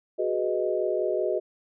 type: chord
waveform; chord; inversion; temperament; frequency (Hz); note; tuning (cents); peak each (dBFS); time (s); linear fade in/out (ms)
sine; G# minor seventh; third; equal; 370 / 415.3 / 493.9 / 622.3; F#4 / G#4 / B4 / D#5; 0 / 0 / 0 / 0; -28 / -30 / -31 / -28; 0.18-1.4; 20
effects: none